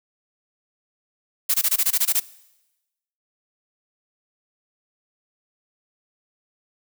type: noise bursts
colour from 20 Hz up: blue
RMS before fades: -19 dBFS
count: 10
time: 1.49-2.2 s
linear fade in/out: 10 ms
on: 53 ms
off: 20 ms
effects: noise-tail reverb RT60 1.0 s tail -20 dB re dry